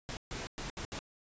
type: noise bursts at uneven times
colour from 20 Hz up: pink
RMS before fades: -40 dBFS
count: 5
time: 0.09-0.17 / 0.31-0.47 / 0.58-0.7 / 0.77-0.85 / 0.92-0.99 s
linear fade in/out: 0 ms
effects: resampled to 16000 Hz